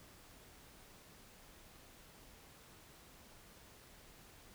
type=silence; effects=pink hiss -60 dBFS RMS until 4.54 s